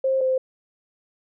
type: tone pair in turn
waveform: sine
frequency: 530 / 520 Hz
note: C5 / C5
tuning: +22 / -11 cents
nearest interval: unison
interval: 33 cents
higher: first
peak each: -18 dBFS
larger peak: neither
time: 0.04-0.21 / 0.21-0.38 s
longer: neither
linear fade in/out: 5 ms
effects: none